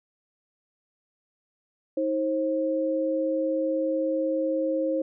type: tone pair together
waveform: sine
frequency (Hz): 316.9 / 533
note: D#4 / C5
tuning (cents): +32 / +32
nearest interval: major sixth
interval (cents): 900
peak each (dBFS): -27 / -25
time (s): 1.97-5.02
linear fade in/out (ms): 5
effects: none